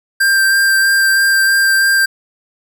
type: tone with vibrato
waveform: square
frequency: 1582 Hz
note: G6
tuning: 15 cents sharp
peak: -10 dBFS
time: 0.2-2.06 s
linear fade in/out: 10 ms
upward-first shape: sine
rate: 3.1 Hz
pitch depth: 10 cents each way
effects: none